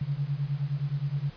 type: beating tone pair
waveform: sine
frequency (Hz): 137.1 / 146.7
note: C#3 / D3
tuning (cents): -19 / -2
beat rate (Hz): 9.6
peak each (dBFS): -30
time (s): 0.01-1.3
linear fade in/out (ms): 5
effects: pink hiss -51 dBFS RMS until 1.36 s + resampled to 11025 Hz